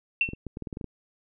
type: tone with exponential decay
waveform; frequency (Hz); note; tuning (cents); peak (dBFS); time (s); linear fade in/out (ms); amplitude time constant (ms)
sine; 2700; E7; +41; -17; 0.21-0.35; 2; 30
type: clicks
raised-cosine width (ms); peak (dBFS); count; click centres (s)
3; -22; 10; 0.289 / 0.334 / 0.467 / 0.571 / 0.623 / 0.672 / 0.728 / 0.771 / 0.812 / 0.843
effects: none